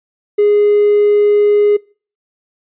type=tone with hard clipping; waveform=triangle; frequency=413.9 Hz; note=G#4; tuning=6 cents flat; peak=-8 dBFS; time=0.38-1.77 s; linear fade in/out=10 ms; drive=4 dB; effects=noise-tail reverb RT60 0.4 s tail -24 dB re dry + resampled to 8000 Hz